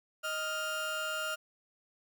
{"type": "tone pair together", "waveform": "30% pulse", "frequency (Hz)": [624.1, 1404], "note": ["D#5", "F6"], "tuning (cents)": [5, 9], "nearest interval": "octave + major second", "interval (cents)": 1404, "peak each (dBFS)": [-36, -32], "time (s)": [0.23, 1.36], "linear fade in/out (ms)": 20, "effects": []}